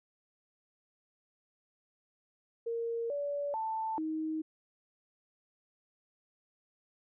sine tone with pitch steps, 463.4 / 574 / 885 / 314.8 Hz, A#4 / D5 / A5 / D#4, -10 / -40 / +10 / +20 cents, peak -32 dBFS, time 2.66-4.42 s, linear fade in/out 10 ms, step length 440 ms, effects none

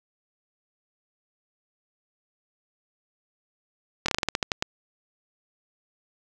slowing click train, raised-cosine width 0.2 ms, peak -6 dBFS, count 11, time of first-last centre 4.06-4.625 s, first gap 24 ms, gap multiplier 1.18, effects none

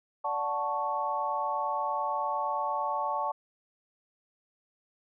sine chord, D major seventh, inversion none, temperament equal with one note detuned, 583.3 / 740 / 880 / 1108.7 Hz, D5 / F#5 / A5 / C#6, -12 / 0 / 0 / 0 cents, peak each -36 / -36 / -31 / -33 dBFS, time 0.24-3.32 s, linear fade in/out 10 ms, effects none

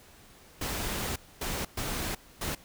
pink noise bursts at uneven times, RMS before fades -33 dBFS, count 4, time 0.61-1.16 / 1.41-1.65 / 1.77-2.15 / 2.41-2.55 s, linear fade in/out 5 ms, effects pink hiss -55 dBFS RMS until 2.64 s

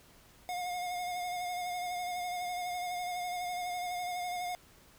square tone with vibrato, 716 Hz, F5, 43 cents sharp, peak -35 dBFS, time 0.49-4.55 s, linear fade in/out 0 ms, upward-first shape sine, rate 12 Hz, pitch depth 28 cents each way, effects pink hiss -60 dBFS RMS until 4.98 s

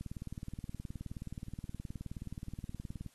click train, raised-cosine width 5 ms, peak -29 dBFS, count 59, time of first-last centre 0.01-3.063 s, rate 19 Hz, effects white hiss -67 dBFS RMS until 3.14 s + AAC 32 kbps

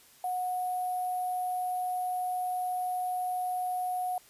sine tone with sample-and-hold, 731 Hz, F#5, 21 cents flat, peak -29 dBFS, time 0.24-4.18 s, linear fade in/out 2 ms, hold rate 11025 Hz, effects white hiss -58 dBFS RMS until 4.29 s + resampled to 32000 Hz

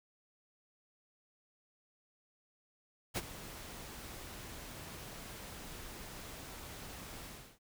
pink noise with ADSR envelope, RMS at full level -34 dBFS, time 3.14-7.59 s, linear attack 31 ms, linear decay 36 ms, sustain -14 dB, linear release 310 ms, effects none

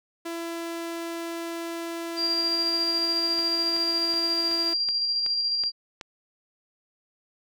sawtooth tone, 335.4 Hz, E4, 30 cents sharp, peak -27 dBFS, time 0.25-4.74 s, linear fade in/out 10 ms
sine tone with tremolo, 4754 Hz, D8, 20 cents sharp, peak -22 dBFS, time 2.16-5.72 s, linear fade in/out 50 ms, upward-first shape square, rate 14 Hz, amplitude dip 25%
click train, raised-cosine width 0.2 ms, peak -20 dBFS, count 8, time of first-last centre 3.39-6.012 s, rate 2.67 Hz
effects none

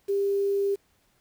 sine tone with quantisation, 398.3 Hz, G4, 28 cents sharp, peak -22 dBFS, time 0.08-0.76 s, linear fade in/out 20 ms, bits 8, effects pink hiss -67 dBFS RMS until 1.2 s

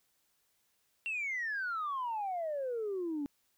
sine exponential sweep, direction down, 2753 to 277.2 Hz, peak -32 dBFS, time 1.06-3.26 s, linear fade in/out 0 ms, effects tanh soft clip ceiling -30 dBFS + white hiss -75 dBFS RMS until 3.57 s

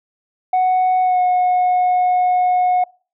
sine tone with pitch glide, 740 to 727.3 Hz, F#5 to F#5, 0 to -30 cents, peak -10 dBFS, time 0.53-2.84 s, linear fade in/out 5 ms, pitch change -30 cents, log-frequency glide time 1.02-1.2 s, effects noise-tail reverb RT60 0.4 s tail -26 dB re dry + tanh soft clip ceiling -11 dBFS

